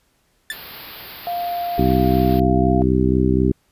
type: tone with exponential decay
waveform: 30% pulse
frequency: 1760 Hz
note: A6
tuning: in tune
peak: -18 dBFS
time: 0.5-0.58 s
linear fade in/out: 2 ms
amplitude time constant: 17 ms
type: band-stop noise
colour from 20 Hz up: white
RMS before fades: -34 dBFS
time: 0.51-2.4 s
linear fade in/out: 5 ms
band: 4900 to 12000 Hz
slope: 96 dB/octave
type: tone with pitch glide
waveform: sine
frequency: 700 to 693.6 Hz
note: F5 to F5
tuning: +4 to -12 cents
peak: -21 dBFS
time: 1.27-2.82 s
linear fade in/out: 0 ms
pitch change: -16 cents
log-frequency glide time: 1.45-2.47 s
type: harmonic tone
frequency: 64.1 Hz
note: C2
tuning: 35 cents flat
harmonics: 1 / 2 / 3 / 4 / 5 / 6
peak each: -21 / -21 / -21 / -21 / -21 / -21 dBFS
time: 1.78-3.52 s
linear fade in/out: 5 ms
effects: pink hiss -63 dBFS RMS until 3.71 s + resampled to 32000 Hz